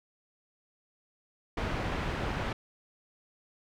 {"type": "low-pass noise", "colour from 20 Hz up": "pink", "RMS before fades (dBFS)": -33, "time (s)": [1.57, 2.53], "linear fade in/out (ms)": 5, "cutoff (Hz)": 2400, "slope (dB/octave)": 12, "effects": []}